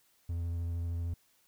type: tone with vibrato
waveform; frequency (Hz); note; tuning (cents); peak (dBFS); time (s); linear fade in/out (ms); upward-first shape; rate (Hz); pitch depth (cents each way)
triangle; 85; F2; -46; -30; 0.29-1.14; 5; triangle; 13; 20
effects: white hiss -69 dBFS RMS until 1.47 s